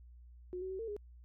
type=tone with pitch steps; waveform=sine; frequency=362.1 / 375.9 / 379.8 / 452.8 / 413.1 Hz; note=F#4 / F#4 / F#4 / A4 / G#4; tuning=-37 / +27 / +45 / +50 / -9 cents; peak=-38 dBFS; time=0.53-0.965 s; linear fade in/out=0 ms; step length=87 ms; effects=added 60 Hz sine -53 dBFS peak until 1.24 s